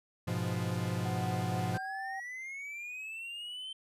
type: chord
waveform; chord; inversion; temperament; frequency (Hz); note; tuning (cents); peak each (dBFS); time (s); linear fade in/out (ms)
45% pulse; F diminished; first; equal; 103.83 / 123.47 / 174.61; Ab2 / Cb3 / F3; 0 / 0 / 0; -36; 0.27-1.78; 10
type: tone with pitch glide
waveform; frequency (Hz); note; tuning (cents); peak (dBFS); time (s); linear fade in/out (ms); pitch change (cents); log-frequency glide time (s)
sine; 744 to 774.7; F#5 to G5; +9 to -21; -38; 1.05-2.2; 5; +70; 1.68-1.92
type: linear sweep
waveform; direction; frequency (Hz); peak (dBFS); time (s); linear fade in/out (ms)
triangle; up; 1549 to 3112; -38; 1.74-3.73; 5
effects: resampled to 32000 Hz